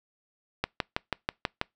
click train, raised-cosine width 0.3 ms, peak -10 dBFS, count 7, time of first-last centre 0.64-1.614 s, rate 6.16 Hz, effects noise-tail reverb RT60 0.2 s tail -26 dB re dry

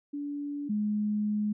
sine tone pair in turn, 288.3 / 209.9 Hz, D4 / G#3, -32 / +19 cents, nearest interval perfect fourth, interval 549 cents, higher first, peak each -32 / -26 dBFS, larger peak second, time 0.13-0.69 / 0.69-1.53 s, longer second, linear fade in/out 10 ms, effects none

